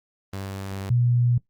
sawtooth / sine tone pair in turn, 97.3 / 121.22 Hz, G2 / B2, -12 / -32 cents, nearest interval major third, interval 380 cents, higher second, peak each -26 / -17 dBFS, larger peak second, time 0.33-0.9 / 0.9-1.38 s, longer first, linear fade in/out 5 ms, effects noise-tail reverb RT60 0.1 s tail -20 dB re dry + Opus 24 kbps

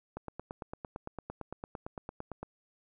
click train, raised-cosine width 1 ms, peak -25 dBFS, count 21, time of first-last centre 0.17-2.43 s, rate 8.85 Hz, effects none

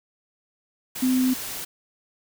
sine tone in noise, 256.3 Hz, C4, 36 cents flat, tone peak -18 dBFS, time 1.02-1.34 s, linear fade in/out 10 ms, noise white, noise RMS -33 dBFS, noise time 0.95-1.65 s, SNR +12 dB, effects none

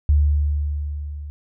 sine tone with level ramp, 73.42 Hz, D2, in tune, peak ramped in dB -11 to -30 dBFS, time 0.09-1.3 s, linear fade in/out 0 ms, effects none

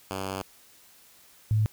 5% pulse / sine tone pair in turn, 96 / 107.76 Hz, G2 / A2, -36 / -36 cents, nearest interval major second, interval 200 cents, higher second, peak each -20 dBFS, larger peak neither, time 0.11-0.42 / 1.51-1.66 s, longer first, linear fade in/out 0 ms, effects white hiss -56 dBFS RMS until 1.72 s

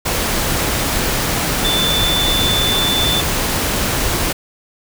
sine tone in noise, 3520 Hz, A7, in tune, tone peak -16 dBFS, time 1.64-3.21 s, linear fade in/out 10 ms, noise pink, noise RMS -18 dBFS, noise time 0.05-4.33 s, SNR -1 dB, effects none

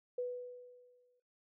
sine tone with exponential decay, 493.9 Hz, B4, in tune, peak -33 dBFS, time 0.18-1.2 s, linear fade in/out 5 ms, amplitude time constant 220 ms, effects noise-tail reverb RT60 0.3 s tail -21 dB re dry

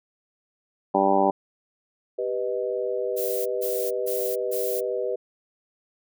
harmonic tone, 97.7 Hz, G2, 5 cents flat, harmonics 2 / 3 / 4 / 5 / 6 / 7 / 8 / 9 / 10, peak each -29 / -27 / -25 / -33 / -24 / -33 / -22 / -28 / -29 dBFS, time 0.94-1.31 s, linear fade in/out 10 ms
sine chord, G augmented, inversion none, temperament equal, 392 / 493.9 / 622.3 Hz, G4 / B4 / D#5, 0 / 0 / 0 cents, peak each -29 / -27 / -31 dBFS, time 2.18-5.16 s, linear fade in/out 10 ms
violet noise bursts, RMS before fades -32 dBFS, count 4, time 3.16-4.81 s, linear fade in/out 20 ms, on 300 ms, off 150 ms
effects none

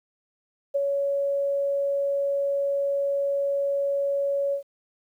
sine tone with ADSR envelope, 560 Hz, C#5, 18 cents sharp, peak -19 dBFS, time 0.74-4.63 s, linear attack 17 ms, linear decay 22 ms, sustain -3 dB, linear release 99 ms, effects 10-bit

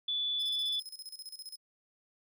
sine tone, 3464 Hz, A7, 28 cents flat, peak -30 dBFS, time 0.08-0.8 s, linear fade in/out 5 ms
sawtooth tone with tremolo, 5120 Hz, D#8, 49 cents sharp, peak -39 dBFS, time 0.39-1.57 s, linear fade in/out 20 ms, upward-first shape square, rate 15 Hz, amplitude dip 80%
effects none

